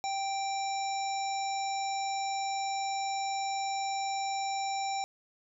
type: harmonic tone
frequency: 784 Hz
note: G5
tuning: in tune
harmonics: 1 / 3 / 5 / 7 / 9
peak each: -31 / -42 / -44 / -43 / -44 dBFS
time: 0.04-5.04 s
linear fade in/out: 0 ms
effects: none